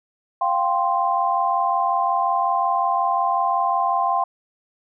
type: chord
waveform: sine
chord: F suspended second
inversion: none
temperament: equal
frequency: 698.5 / 784 / 1046.5 Hz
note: F5 / G5 / C6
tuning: 0 / 0 / 0 cents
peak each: -23 / -22 / -21 dBFS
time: 0.41-4.24 s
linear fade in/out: 5 ms
effects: none